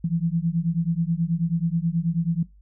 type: beating tone pair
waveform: sine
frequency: 162.9 / 172.2 Hz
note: E3 / F3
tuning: -20 / -24 cents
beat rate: 9.3 Hz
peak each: -24 dBFS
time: 0.04-2.43 s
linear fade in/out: 5 ms
effects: noise-tail reverb RT60 0.2 s tail -19 dB re dry + added 50 Hz sine -49 dBFS peak until 2.61 s